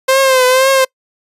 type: tone with vibrato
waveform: sawtooth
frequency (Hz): 522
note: C5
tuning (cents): -4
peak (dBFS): -4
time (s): 0.08-0.85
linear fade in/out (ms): 10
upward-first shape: triangle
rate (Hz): 2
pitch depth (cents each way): 68
effects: noise-tail reverb RT60 0.1 s tail -25 dB re dry + resampled to 32000 Hz